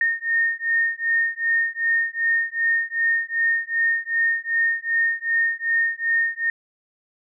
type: beating tone pair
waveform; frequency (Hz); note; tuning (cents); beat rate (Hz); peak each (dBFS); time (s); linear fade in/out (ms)
sine; 1835 / 1837.6; A#6 / A#6; -28 / -25; 2.6; -22; 0.01-6.5; 2
effects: none